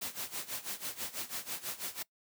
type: noise with tremolo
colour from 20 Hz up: white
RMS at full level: -37 dBFS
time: 0.01-2.03 s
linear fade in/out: 10 ms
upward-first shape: sine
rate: 6.1 Hz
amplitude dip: 85%
effects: noise-tail reverb RT60 0.1 s tail -22 dB re dry + high-pass 100 Hz 12 dB/octave